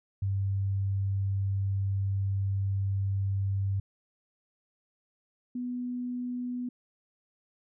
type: tone pair in turn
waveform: sine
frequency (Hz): 98 / 246.9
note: G2 / B3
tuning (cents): 0 / 0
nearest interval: octave + major third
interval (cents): 1600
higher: second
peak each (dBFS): -26 / -31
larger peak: first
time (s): 0.22-3.8 / 5.55-6.69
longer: first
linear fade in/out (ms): 5
effects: none